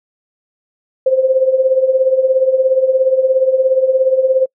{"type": "tone with tremolo", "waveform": "sine", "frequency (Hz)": 523.3, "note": "C5", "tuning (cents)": 0, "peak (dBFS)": -6, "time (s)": [1.06, 4.46], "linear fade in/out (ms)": 5, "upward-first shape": "triangle", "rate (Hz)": 17, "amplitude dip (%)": 80, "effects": ["noise-tail reverb RT60 0.1 s tail -26 dB re dry"]}